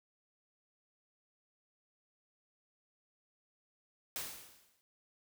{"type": "noise with exponential decay", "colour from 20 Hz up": "white", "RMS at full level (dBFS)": -38, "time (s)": [4.16, 4.81], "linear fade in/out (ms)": 0, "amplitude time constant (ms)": 140, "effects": []}